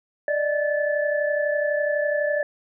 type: tone cluster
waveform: sine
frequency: 589 / 621 / 1739 Hz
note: D5 / D#5 / A6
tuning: +5 / -3 / -21 cents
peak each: -22 / -28 / -27 dBFS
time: 0.28-2.43 s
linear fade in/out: 2 ms
effects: none